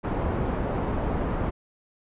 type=low-pass noise; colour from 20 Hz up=pink; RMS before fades=-27 dBFS; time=0.03-1.51 s; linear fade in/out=20 ms; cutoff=940 Hz; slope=12 dB/octave; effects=resampled to 8000 Hz